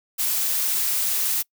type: noise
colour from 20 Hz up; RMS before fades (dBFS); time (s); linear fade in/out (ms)
blue; -23; 0.18-1.43; 20
effects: noise-tail reverb RT60 0.1 s tail -25 dB re dry